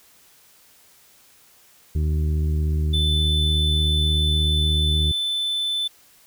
harmonic tone, 76.6 Hz, D#2, 27 cents flat, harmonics 1 / 2 / 3 / 4 / 5, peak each -19 / -27 / -39 / -39 / -38 dBFS, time 1.95-5.12 s, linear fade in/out 5 ms
triangle tone, 3520 Hz, A7, in tune, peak -20 dBFS, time 2.93-5.88 s, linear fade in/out 10 ms
effects white hiss -54 dBFS RMS until 6.26 s

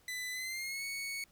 sawtooth tone with pitch glide, 2000 to 2219 Hz, B6 to C#7, +21 to +1 cents, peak -34 dBFS, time 0.08-1.24 s, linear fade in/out 2 ms, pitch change +180 cents, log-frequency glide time 0.32-0.84 s, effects pink hiss -67 dBFS RMS until 1.31 s

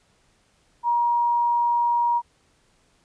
sine tone, 950 Hz, A#5, 33 cents sharp, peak -18 dBFS, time 0.83-2.22 s, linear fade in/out 50 ms, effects pink hiss -63 dBFS RMS until 3.04 s + resampled to 22050 Hz

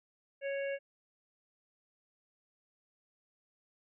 harmonic tone, 554.4 Hz, C#5, in tune, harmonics 1 / 3 / 4 / 5, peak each -34 / -44 / -46 / -48 dBFS, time 0.41-0.79 s, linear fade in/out 50 ms, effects none

